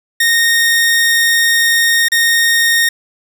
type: tone with dropouts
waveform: sawtooth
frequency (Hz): 1851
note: A#6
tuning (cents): -13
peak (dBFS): -6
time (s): 0.2-2.89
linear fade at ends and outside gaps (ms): 5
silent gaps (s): 2.085-2.118
effects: none